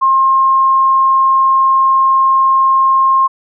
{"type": "tone", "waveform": "sine", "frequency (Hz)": 1066, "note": "C6", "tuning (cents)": 32, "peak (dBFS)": -7, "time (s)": [0.01, 3.28], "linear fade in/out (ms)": 20, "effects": []}